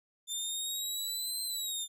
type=exponential two-way sweep; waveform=20% pulse; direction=up then down; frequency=3563 to 4123 to 3563 Hz; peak=-28 dBFS; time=0.27-1.88 s; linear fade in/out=50 ms; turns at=1.43 s; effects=none